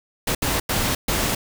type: noise bursts at uneven times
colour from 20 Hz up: pink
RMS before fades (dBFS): -22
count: 4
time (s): 0.27-0.35 / 0.42-0.6 / 0.69-0.95 / 1.08-1.35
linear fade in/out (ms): 5
effects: none